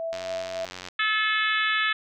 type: tone with tremolo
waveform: sine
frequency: 659 Hz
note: E5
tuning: 1 cent flat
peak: -27 dBFS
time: 0-0.65 s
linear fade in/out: 0 ms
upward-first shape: sine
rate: 3.6 Hz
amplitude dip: 50%
type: click train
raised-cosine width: 0.2 ms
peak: -19 dBFS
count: 70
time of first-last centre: 0.13-0.886 s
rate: 91.3 Hz
type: harmonic tone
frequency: 432.3 Hz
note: A4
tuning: 31 cents flat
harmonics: 3 / 4 / 5 / 6 / 7 / 8 / 9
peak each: -28 / -25 / -30 / -31 / -34 / -31 / -39 dBFS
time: 0.99-1.93 s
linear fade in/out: 5 ms
effects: none